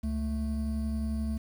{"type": "tone pair together", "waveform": "triangle", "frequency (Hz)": [69.54, 220], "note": ["C#2", "A3"], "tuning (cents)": [6, 0], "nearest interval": "octave + minor sixth", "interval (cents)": 1994, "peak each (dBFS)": [-29, -30], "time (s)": [0.03, 1.38], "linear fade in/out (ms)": 10, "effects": ["9-bit"]}